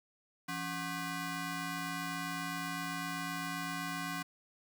15% pulse ring-modulated tone, 451.9 Hz, A4, 46 cents sharp, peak -27 dBFS, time 0.48-4.23 s, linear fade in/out 10 ms, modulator 624 Hz, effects none

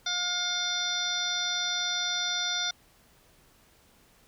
harmonic tone, 712 Hz, F5, 33 cents sharp, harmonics 1 / 2 / 3 / 5 / 6 / 7 / 8, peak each -40 / -34 / -40 / -30 / -40 / -39 / -35 dBFS, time 0.06-2.71 s, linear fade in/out 5 ms, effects pink hiss -61 dBFS RMS until 4.27 s

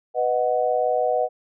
sine chord, B major, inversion none, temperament equal with one note detuned, 496.2 / 622.3 / 740 Hz, B4 / D#5 / F#5, +8 / 0 / 0 cents, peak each -23 dBFS, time 0.14-1.29 s, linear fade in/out 50 ms, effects none

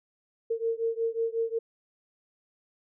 sine beating tone pair, 454.2 / 459.7 Hz, A#4 / A#4, -45 / -24 cents, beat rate 5.5 Hz, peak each -29 / -30 dBFS, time 0.5-1.59 s, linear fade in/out 10 ms, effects none

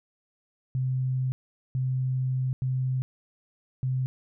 sine tone bursts at uneven times, 129.5 Hz, C3, 17 cents flat, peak -24 dBFS, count 4, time 0.75-1.32 / 1.75-2.53 / 2.62-3.02 / 3.83-4.06 s, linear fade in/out 0 ms, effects none

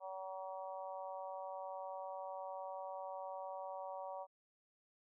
harmonic tone, 189.4 Hz, F#3, 41 cents sharp, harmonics 3 / 4 / 5 / 6, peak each -47 / -48 / -49 / -55 dBFS, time 0-4.27 s, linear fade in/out 50 ms, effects none

